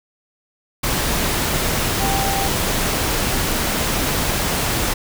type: tone in noise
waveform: sine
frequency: 784 Hz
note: G5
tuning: in tune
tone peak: -22 dBFS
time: 2-2.48 s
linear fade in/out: 10 ms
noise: pink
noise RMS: -20 dBFS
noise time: 0.83-4.94 s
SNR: -5 dB
effects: none